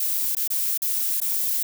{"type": "noise with dropouts", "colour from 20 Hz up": "violet", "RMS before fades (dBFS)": -24, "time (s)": [0, 1.63], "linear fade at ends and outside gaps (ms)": 5, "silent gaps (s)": [[0.351, 0.367], [0.477, 0.502], [0.777, 0.819], [1.203, 1.215]], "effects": []}